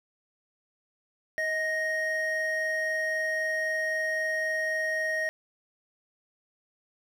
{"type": "tone pair together", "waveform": "triangle", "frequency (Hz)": [630.6, 1868], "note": ["D#5", "A#6"], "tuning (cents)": [23, 3], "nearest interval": "octave + perfect fifth", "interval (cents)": 1880, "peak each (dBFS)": [-30, -26], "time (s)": [1.38, 5.29], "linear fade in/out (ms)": 0, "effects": []}